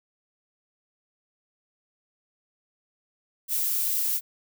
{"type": "noise", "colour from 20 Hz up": "violet", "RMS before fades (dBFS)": -26, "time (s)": [3.48, 4.21], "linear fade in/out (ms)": 50, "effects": []}